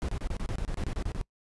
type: noise bursts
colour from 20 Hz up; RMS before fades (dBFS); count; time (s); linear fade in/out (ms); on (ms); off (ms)
brown; -31; 13; 0.02-1.213; 0; 65; 29
effects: noise-tail reverb RT60 0.1 s tail -24 dB re dry + resampled to 24000 Hz